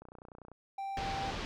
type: click train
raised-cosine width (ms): 1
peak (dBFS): -36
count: 16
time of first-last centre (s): 0.02-0.517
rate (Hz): 30.2
type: tone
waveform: triangle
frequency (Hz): 784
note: G5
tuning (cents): 0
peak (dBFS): -34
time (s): 0.78-1.31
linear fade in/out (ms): 5
type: low-pass noise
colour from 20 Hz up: pink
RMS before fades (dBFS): -39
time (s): 0.97-1.45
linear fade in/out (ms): 0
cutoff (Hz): 5100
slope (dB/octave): 24
effects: none